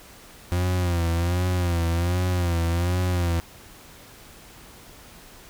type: tone with vibrato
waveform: 40% pulse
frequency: 87.31 Hz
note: F2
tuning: in tune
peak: -20 dBFS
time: 0.52-3.4 s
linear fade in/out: 0 ms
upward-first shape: sine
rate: 1.3 Hz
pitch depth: 72 cents each way
effects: pink hiss -47 dBFS RMS until 5.49 s